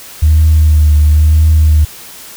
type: tone with vibrato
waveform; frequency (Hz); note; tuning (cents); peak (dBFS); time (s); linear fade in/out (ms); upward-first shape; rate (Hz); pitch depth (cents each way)
sine; 76.7; D#2; -24; -3; 0.22-1.85; 10; triangle; 0.99; 47
effects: tanh soft clip ceiling 0 dBFS + white hiss -32 dBFS RMS until 2.36 s